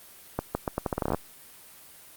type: accelerating click train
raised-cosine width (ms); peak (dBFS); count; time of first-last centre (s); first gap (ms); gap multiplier
1; -12; 14; 0.39-1.146; 160; 0.8
effects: white hiss -50 dBFS RMS until 2.16 s + Opus 32 kbps